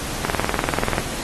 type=click train; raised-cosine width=0.5 ms; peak=-4 dBFS; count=16; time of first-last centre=0.25-0.982 s; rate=20.5 Hz; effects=pink hiss -29 dBFS RMS until 1.23 s + AAC 32 kbps